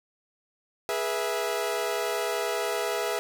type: chord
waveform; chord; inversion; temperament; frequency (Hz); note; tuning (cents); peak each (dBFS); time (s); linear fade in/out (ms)
sawtooth; E major; first; equal with one note detuned; 415.3 / 485.7 / 659.3; G#4 / B4 / E5; 0 / -29 / 0; -27 / -28 / -27; 0.89-3.19; 0
effects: none